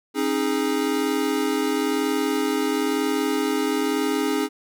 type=chord; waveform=square; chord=C# suspended second; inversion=none; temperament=equal with one note detuned; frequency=270.1 / 311.1 / 415.3 Hz; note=C#4 / D#4 / G#4; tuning=-45 / 0 / 0 cents; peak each=-26 dBFS; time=0.14-4.49 s; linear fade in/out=50 ms; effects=none